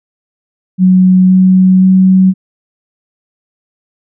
sine tone with pitch steps, 185 / 186.39 / 187.8 Hz, F#3 / F#3 / F#3, 0 / +13 / +26 cents, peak -3 dBFS, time 0.78-2.34 s, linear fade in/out 50 ms, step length 520 ms, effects none

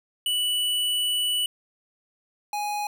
square tone pair in turn, 2960 / 830.6 Hz, F#7 / G#5, 0 / 0 cents, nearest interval octave + minor seventh, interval 2200 cents, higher first, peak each -23 / -27 dBFS, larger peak first, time 0.26-1.46 / 2.53-2.87 s, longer first, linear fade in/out 2 ms, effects none

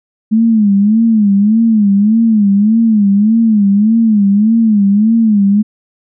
sine tone with vibrato, 213 Hz, G#3, 44 cents sharp, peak -6 dBFS, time 0.31-5.63 s, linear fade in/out 20 ms, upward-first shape sine, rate 1.7 Hz, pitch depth 130 cents each way, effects none

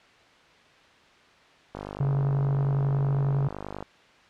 click train, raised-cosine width 1 ms, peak -21 dBFS, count 105, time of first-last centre 1.75-3.826 s, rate 50.1 Hz
triangle tone, 138.5 Hz, C#3, 1 cent flat, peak -20 dBFS, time 2-3.48 s, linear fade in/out 5 ms
effects white hiss -55 dBFS RMS until 4.29 s + low-pass 3000 Hz 12 dB/octave

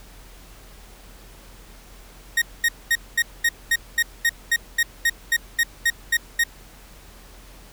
40% pulse tone bursts, 1864.7 Hz, A#6, in tune, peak -15 dBFS, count 16, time 2.37-6.438 s, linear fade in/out 5 ms, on 48 ms, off 220 ms, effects added 43 Hz sine -45 dBFS peak until 7.72 s + pink hiss -48 dBFS RMS until 7.72 s

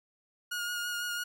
sawtooth tone with vibrato, 1434 Hz, F6, 45 cents sharp, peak -29 dBFS, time 0.51-1.24 s, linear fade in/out 10 ms, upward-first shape sine, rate 6 Hz, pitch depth 18 cents each way, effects none

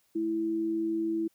sine tone pair together, 216.9 / 329.6 Hz, A3 / E4, -25 / 0 cents, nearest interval perfect fifth, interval 725 cents, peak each -39 / -27 dBFS, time 0.15-1.28 s, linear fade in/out 10 ms, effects white hiss -70 dBFS RMS until 1.34 s

